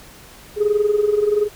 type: tone with amplitude modulation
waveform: sine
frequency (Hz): 417.2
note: G#4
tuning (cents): +8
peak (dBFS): -10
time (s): 0.56-1.49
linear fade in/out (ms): 50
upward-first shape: sine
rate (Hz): 21.1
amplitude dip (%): 75
effects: tanh soft clip ceiling -9 dBFS + pink hiss -43 dBFS RMS until 1.55 s